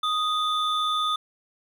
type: tone pair together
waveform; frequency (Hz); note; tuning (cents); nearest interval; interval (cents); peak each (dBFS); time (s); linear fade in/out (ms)
triangle; 1244.5 / 3525; D#6 / A7; 0 / +2; octave + tritone; 1802; -22 / -26; 0.03-1.16; 5
effects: none